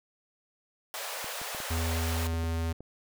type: high-pass noise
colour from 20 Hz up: pink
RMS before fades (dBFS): -37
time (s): 0.94-2.27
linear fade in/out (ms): 0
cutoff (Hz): 480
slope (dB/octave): 48
type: clicks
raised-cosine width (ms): 2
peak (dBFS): -30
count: 8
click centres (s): 1.244 / 1.416 / 1.548 / 1.603 / 1.775 / 2.337 / 2.438 / 2.806
type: tone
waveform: square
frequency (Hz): 82.41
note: E2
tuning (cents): 0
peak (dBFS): -29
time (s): 1.7-2.73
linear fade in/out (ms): 10
effects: none